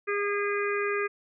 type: harmonic tone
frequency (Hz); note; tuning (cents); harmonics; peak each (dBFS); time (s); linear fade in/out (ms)
407.6; G#4; -32; 1 / 3 / 4 / 5 / 6; -28 / -33 / -34 / -35 / -36; 0.07-1.08; 20
effects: none